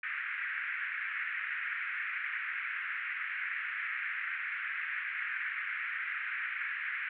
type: band-pass noise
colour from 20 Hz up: pink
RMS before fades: -37 dBFS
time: 0.03-7.09 s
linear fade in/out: 5 ms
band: 1500 to 2300 Hz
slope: 48 dB/octave
effects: none